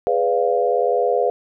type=chord; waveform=sine; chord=G# diminished seventh; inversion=none; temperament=equal with one note detuned; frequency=415.3 / 493.9 / 575.2 / 698.5 Hz; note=G#4 / B4 / D5 / F5; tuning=0 / 0 / -36 / 0 cents; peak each=-22 / -19 / -24 / -21 dBFS; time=0.07-1.3 s; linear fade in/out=0 ms; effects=none